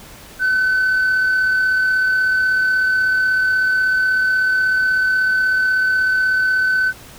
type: tone with amplitude modulation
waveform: sine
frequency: 1516 Hz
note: F#6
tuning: 42 cents sharp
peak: -10 dBFS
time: 0.39-6.93 s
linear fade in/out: 50 ms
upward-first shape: sine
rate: 36.3 Hz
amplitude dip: 30%
effects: tanh soft clip ceiling -12 dBFS + pink hiss -40 dBFS RMS until 7.18 s